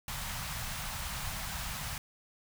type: band-stop noise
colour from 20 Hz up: pink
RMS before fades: -38 dBFS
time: 0.08-1.98 s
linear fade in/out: 2 ms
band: 180 to 720 Hz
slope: 24 dB/octave
effects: none